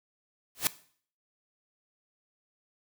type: noise with exponential growth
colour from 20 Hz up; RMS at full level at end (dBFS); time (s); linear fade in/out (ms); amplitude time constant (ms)
white; -22; 0.55-0.67; 0; 25
effects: noise-tail reverb RT60 0.5 s tail -17 dB re dry